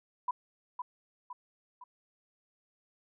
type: tone with echo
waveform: sine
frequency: 990 Hz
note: B5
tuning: 4 cents sharp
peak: -28 dBFS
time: 0.28-0.31 s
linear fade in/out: 5 ms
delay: 510 ms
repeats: 3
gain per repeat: -6 dB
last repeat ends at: 1.84 s
effects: none